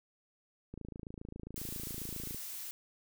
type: click train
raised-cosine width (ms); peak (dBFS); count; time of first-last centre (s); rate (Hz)
3; -31; 45; 0.74-2.346; 27.4
type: noise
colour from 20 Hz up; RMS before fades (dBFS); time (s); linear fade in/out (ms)
blue; -43; 1.56-2.71; 0
effects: none